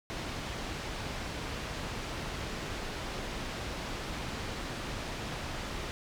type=low-pass noise; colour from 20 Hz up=pink; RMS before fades=-38 dBFS; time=0.1-5.91 s; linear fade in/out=0 ms; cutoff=5100 Hz; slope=12 dB/octave; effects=none